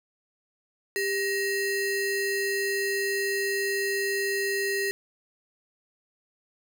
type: ring-modulated tone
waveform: square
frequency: 1141 Hz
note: C#6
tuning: 50 cents sharp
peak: -23 dBFS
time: 0.96-4.91 s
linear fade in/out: 0 ms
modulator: 745 Hz
effects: none